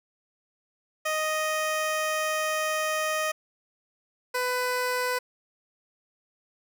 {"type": "tone pair in turn", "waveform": "15% pulse", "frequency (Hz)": [622.3, 499.6], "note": ["D#5", "B4"], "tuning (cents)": [0, 20], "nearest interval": "major third", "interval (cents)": 380, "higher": "first", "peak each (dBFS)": -19, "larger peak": "neither", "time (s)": [[1.05, 3.32], [4.34, 5.19]], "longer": "first", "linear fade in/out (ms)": 10, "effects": []}